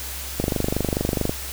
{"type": "click train", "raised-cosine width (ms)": 2, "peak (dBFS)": -8, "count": 23, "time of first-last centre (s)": [0.4, 1.294], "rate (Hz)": 24.6, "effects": ["added 67 Hz sine -35 dBFS peak until 1.52 s", "white hiss -33 dBFS RMS until 1.52 s"]}